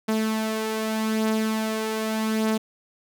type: beating tone pair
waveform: sawtooth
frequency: 218.5 / 219.33 Hz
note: A3 / A3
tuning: -12 / -5 cents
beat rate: 0.83 Hz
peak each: -26 / -20 dBFS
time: 0.08-2.58 s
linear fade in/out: 10 ms
effects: none